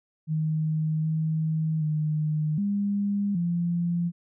sine tone with pitch steps, 156.4 / 158.2 / 153.4 / 202 / 172.1 Hz, D#3 / D#3 / D#3 / G#3 / F3, +9 / +29 / -24 / -48 / -25 cents, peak -23 dBFS, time 0.27-4.12 s, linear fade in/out 50 ms, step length 770 ms, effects none

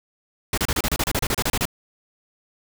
pink noise bursts, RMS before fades -22 dBFS, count 15, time 0.53-1.654 s, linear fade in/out 2 ms, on 46 ms, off 31 ms, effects none

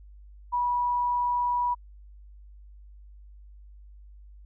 sine tone, 974 Hz, B5, 24 cents flat, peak -23 dBFS, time 0.52-1.75 s, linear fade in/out 20 ms, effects added 50 Hz sine -46 dBFS peak until 4.45 s

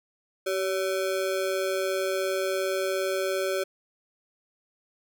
square ring-modulated tone, 474.9 Hz, A#4, 32 cents sharp, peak -23 dBFS, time 0.46-3.64 s, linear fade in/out 10 ms, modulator 91.4 Hz, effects none

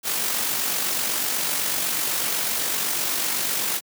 white noise with amplitude modulation, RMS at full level -23 dBFS, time 0.03-3.81 s, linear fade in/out 50 ms, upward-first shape sine, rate 48 Hz, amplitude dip 35%, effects high-pass 150 Hz 12 dB/octave

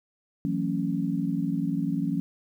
sine chord, F# minor seventh, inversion third, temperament equal with one note detuned, 164.81 / 185 / 225 / 277.2 Hz, E3 / F#3 / A3 / C#4, 0 / 0 / +39 / 0 cents, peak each -30 / -30 / -32 / -29 dBFS, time 0.45-2.2 s, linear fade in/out 0 ms, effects 10-bit

